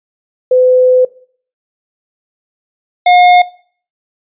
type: tone pair in turn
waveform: sine / square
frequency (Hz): 507 / 717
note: B4 / F5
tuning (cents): +45 / +45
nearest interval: tritone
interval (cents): 600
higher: second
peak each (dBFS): -5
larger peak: neither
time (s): 0.51-1.05 / 3.06-3.42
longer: first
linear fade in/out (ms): 5
effects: noise-tail reverb RT60 0.5 s tail -20 dB re dry + resampled to 8000 Hz